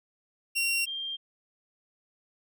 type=tone pair in turn; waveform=sawtooth / sine; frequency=2747 / 3188 Hz; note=F7 / G7; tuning=-29 / +28 cents; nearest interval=minor third; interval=257 cents; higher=second; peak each=-22 / -32 dBFS; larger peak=first; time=0.55-0.86 / 0.86-1.17 s; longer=neither; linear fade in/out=20 ms; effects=none